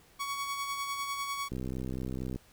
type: tone with tremolo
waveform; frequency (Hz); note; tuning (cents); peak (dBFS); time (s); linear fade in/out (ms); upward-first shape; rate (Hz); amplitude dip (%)
sawtooth; 1120; C#6; +18; -28; 0.19-1.49; 20; sine; 10; 40
type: click train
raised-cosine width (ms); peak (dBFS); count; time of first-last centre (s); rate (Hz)
3; -24; 55; 1.52-2.36; 64.3
effects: pink hiss -61 dBFS RMS until 2.52 s